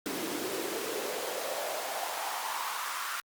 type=noise with high-pass filter sweep; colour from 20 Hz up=pink; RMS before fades=-35 dBFS; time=0.06-3.2 s; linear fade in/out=0 ms; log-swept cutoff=270 to 1300 Hz; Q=3.5; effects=Opus 48 kbps